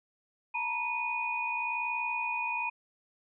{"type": "tone cluster", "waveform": "sine", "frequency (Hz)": [898, 959, 2473], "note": ["A5", "A#5", "D#7"], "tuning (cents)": [35, 49, -11], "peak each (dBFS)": [-38, -35, -32], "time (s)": [0.54, 2.7], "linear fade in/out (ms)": 10, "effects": []}